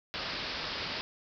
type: low-pass noise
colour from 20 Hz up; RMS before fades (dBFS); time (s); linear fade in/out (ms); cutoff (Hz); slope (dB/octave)
white; -37; 0.14-1.01; 0; 5200; 96
effects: none